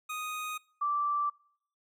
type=tone pair in turn; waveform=25% pulse / sine; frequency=1244.5 / 1168.4 Hz; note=D#6 / D6; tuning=0 / -9 cents; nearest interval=minor second; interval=109 cents; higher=first; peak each=-31 / -27 dBFS; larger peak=second; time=0.09-0.58 / 0.81-1.3 s; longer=neither; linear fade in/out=10 ms; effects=noise-tail reverb RT60 0.6 s tail -24 dB re dry